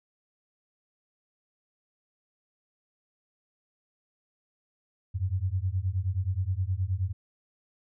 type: beating tone pair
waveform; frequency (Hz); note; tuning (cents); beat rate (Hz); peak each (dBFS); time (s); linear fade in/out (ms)
sine; 89.1 / 98.6; F2 / G2; +35 / +11; 9.5; -29 / -29; 5.14-7.13; 20
effects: none